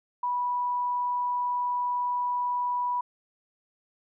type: tone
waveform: sine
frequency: 981 Hz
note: B5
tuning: 12 cents flat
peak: -25 dBFS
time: 0.23-3.01 s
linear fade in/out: 5 ms
effects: none